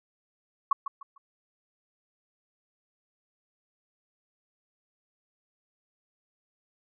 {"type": "tone with echo", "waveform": "sine", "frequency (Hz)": 1108.7, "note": "C#6", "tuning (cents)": 0, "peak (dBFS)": -18, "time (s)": [0.71, 0.73], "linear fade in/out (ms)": 5, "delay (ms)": 150, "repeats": 3, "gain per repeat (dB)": -11, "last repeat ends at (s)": 1.18, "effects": []}